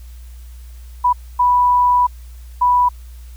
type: tone bursts at uneven times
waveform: sine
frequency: 985 Hz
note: B5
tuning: 5 cents flat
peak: -10 dBFS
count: 3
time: 1.04-1.13 / 1.39-2.07 / 2.61-2.89 s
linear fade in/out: 10 ms
effects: added 60 Hz sine -33 dBFS peak until 3.36 s + white hiss -51 dBFS RMS until 3.36 s